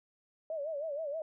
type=tone with vibrato; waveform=sine; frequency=604 Hz; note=D5; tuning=48 cents sharp; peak=-34 dBFS; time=0.5-1.22 s; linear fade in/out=2 ms; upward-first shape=sine; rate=6.3 Hz; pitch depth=140 cents each way; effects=none